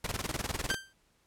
pink noise with tremolo, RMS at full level -33 dBFS, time 0.04-0.75 s, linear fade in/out 5 ms, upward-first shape square, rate 20 Hz, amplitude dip 80%
sawtooth tone with exponential decay, 1568 Hz, G6, in tune, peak -23 dBFS, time 0.7-0.93 s, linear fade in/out 1 ms, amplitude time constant 49 ms
effects pink hiss -70 dBFS RMS until 1.26 s + low-pass 12000 Hz 12 dB/octave

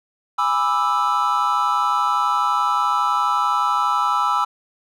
triangle chord, E dominant seventh, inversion first, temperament just, 824.1 / 988.9 / 1186.7 / 1318.5 Hz, G#5 / B5 / D6 / E6, -14 / +2 / +18 / 0 cents, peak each -23 / -20 / -23 / -18 dBFS, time 0.38-4.45 s, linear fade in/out 10 ms, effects none

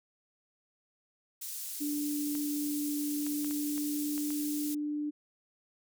pink high-pass noise, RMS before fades -40 dBFS, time 1.41-4.75 s, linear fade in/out 10 ms, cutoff 7900 Hz, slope 12 dB/octave
sine tone with pitch glide, 293.7 to 296.8 Hz, D4 to D4, 0 to +18 cents, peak -31 dBFS, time 1.8-5.11 s, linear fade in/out 20 ms, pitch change +18 cents, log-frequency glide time 3.11-4.92 s
clicks, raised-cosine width 0.3 ms, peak -30 dBFS, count 7, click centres 2.352 / 3.266 / 3.446 / 3.51 / 3.779 / 4.179 / 4.305 s
effects none

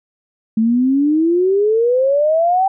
sine exponential sweep, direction up, 217.4 to 784 Hz, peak -11 dBFS, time 0.57-2.68 s, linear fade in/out 5 ms, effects none

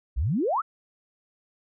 sine exponential sweep, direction up, 51.91 to 1421 Hz, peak -22 dBFS, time 0.16-0.62 s, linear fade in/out 20 ms, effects none

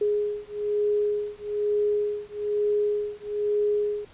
sine beating tone pair, 415.3 / 416.4 Hz, G#4 / G#4, 0 / +5 cents, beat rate 1.1 Hz, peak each -26 dBFS, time 0.01-4.05 s, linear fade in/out 5 ms, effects pink hiss -53 dBFS RMS until 4.13 s + resampled to 8000 Hz

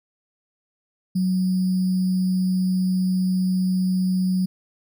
sine tone with sample-and-hold, 185 Hz, F#3, in tune, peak -18 dBFS, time 1.15-4.46 s, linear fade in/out 10 ms, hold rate 4900 Hz, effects none

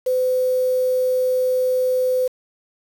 sine tone with quantisation, 510 Hz, C5, 44 cents flat, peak -16 dBFS, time 0.06-2.28 s, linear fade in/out 10 ms, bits 6, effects none

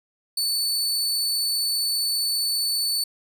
sawtooth tone, 4485 Hz, C#8, 19 cents sharp, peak -19 dBFS, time 0.37-3.04 s, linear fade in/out 5 ms, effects 10-bit

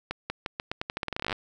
accelerating click train, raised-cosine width 0.3 ms, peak -14 dBFS, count 21, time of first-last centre 0.11-1.328 s, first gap 190 ms, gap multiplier 0.85, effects none

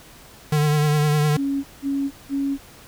square tone with vibrato, 149.8 Hz, D3, 35 cents sharp, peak -17 dBFS, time 0.52-1.37 s, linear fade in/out 5 ms, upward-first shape triangle, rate 9.8 Hz, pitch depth 39 cents each way
sine tone bursts, 277.2 Hz, C#4, in tune, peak -20 dBFS, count 3, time 1.35-2.58 s, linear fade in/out 50 ms, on 290 ms, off 180 ms
effects pink hiss -46 dBFS RMS until 2.87 s

